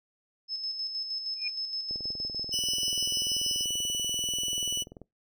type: tone with tremolo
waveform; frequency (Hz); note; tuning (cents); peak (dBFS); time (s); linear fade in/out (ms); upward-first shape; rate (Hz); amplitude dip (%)
sine; 5210; E8; -21; -30; 0.48-3.66; 50; square; 6.4; 45
type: tone with exponential growth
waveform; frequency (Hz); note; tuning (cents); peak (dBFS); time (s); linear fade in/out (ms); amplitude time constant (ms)
sine; 2438; D#7; -36; -28; 1.36-1.48; 5; 26
type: click train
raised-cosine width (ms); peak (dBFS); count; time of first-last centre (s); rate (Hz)
2; -31; 65; 1.91-5.017; 20.6
type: tone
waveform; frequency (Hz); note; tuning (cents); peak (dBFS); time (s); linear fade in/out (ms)
25% pulse; 2960; F#7; 0; -25; 2.52-4.84; 20
effects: noise-tail reverb RT60 0.2 s tail -24 dB re dry